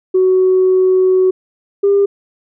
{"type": "tone pair in turn", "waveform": "sine", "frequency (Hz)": [372.8, 400], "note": ["F#4", "G4"], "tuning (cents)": [13, 35], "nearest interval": "minor second", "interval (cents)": 122, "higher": "second", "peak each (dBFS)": -7, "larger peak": "neither", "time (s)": [[0.14, 1.31], [1.83, 2.06]], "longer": "first", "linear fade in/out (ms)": 10, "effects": ["tanh soft clip ceiling -4 dBFS"]}